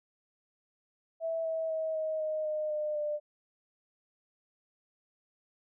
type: tone with pitch steps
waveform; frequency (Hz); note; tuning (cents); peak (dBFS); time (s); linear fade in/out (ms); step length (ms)
sine; 655 / 646.4 / 637.8 / 629.4 / 621.1 / 612.9 / 604.8 / 596.8; E5 / E5 / D#5 / D#5 / D#5 / D#5 / D#5 / D5; -11 / -34 / +43 / +20 / -3 / -26 / -49 / +28; -30; 1.2-3.2; 50; 250
effects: none